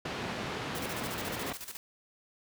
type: band-pass noise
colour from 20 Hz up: pink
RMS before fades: -37 dBFS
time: 0.05-1.53 s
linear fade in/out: 5 ms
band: 120 to 3600 Hz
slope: 12 dB/octave
type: noise with tremolo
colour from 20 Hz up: white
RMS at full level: -41 dBFS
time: 0.75-1.77 s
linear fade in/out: 0 ms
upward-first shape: square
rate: 14 Hz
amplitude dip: 70%
effects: none